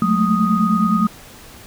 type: tone cluster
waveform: sine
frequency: 182.1 / 212.9 / 222.7 / 1245 Hz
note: F#3 / G#3 / A3 / D#6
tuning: -27 / +43 / +21 / +1 cents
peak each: -19 dBFS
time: 0.02-1.07 s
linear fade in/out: 2 ms
effects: pink hiss -41 dBFS RMS until 1.66 s